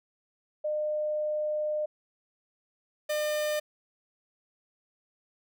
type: tone pair in turn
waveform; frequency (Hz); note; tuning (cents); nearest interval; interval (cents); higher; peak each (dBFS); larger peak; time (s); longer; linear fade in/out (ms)
sine / 45% pulse; 606 / 603.3; D#5 / D5; -46 / +46; unison; 8; first; -27; neither; 0.64-1.86 / 3.09-3.6; first; 10
effects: none